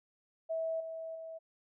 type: tone with level steps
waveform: sine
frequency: 650 Hz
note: E5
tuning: 24 cents flat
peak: -32 / -39 / -42 dBFS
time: 0.49-1.39 s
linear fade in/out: 20 ms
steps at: 0.8 / 1.15 s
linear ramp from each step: 5 ms
effects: none